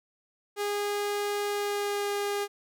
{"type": "tone with pitch glide", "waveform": "sawtooth", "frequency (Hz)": [410, 406.7], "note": ["G#4", "G#4"], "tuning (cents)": [-22, -36], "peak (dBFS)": -24, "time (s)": [0.56, 2.48], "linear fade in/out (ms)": 50, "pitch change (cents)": -14, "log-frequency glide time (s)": [1.47, 2.11], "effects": []}